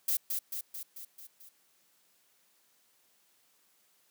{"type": "noise with echo", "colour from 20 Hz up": "violet", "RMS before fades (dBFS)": -29, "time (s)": [0.08, 0.17], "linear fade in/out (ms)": 5, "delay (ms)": 220, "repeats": 6, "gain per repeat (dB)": -4, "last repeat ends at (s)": 1.49, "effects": ["white hiss -69 dBFS RMS until 4.1 s", "high-pass 150 Hz 12 dB/octave"]}